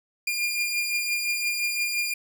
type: beating tone pair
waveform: sawtooth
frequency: 2404 / 2409.8 Hz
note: D7 / D7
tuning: +40 / +44 cents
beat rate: 5.8 Hz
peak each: -29 / -22 dBFS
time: 0.27-2.14 s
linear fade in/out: 5 ms
effects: none